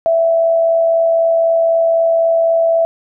sine tone with amplitude modulation, 662 Hz, E5, 7 cents sharp, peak -8 dBFS, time 0.06-2.85 s, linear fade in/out 0 ms, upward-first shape sine, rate 83.9 Hz, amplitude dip 35%, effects none

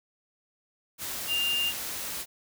sine tone in noise, 2800 Hz, F7, 4 cents sharp, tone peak -25 dBFS, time 1.27-1.73 s, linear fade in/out 50 ms, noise white, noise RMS -35 dBFS, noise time 0.98-2.26 s, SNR +7 dB, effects none

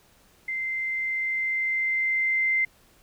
sine tone with level ramp, 2081 Hz, C7, 10 cents flat, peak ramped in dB -27 to -20 dBFS, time 0.48-2.65 s, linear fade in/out 5 ms, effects pink hiss -59 dBFS RMS until 3.02 s

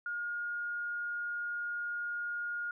sine tone, 1426 Hz, F6, 36 cents sharp, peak -34 dBFS, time 0.06-2.71 s, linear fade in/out 2 ms, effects none

